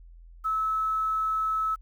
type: tone with quantisation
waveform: sine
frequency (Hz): 1300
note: E6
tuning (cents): -24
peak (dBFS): -24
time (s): 0.44-1.76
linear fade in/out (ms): 20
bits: 9
effects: added 42 Hz sine -46 dBFS peak until 1.81 s